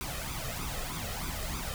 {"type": "noise with flanger", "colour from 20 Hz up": "pink", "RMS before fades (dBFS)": -36, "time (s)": [0.01, 1.74], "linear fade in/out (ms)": 0, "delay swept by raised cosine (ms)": [0.82, 1.63], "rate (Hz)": 3.2, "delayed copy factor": 0.7, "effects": []}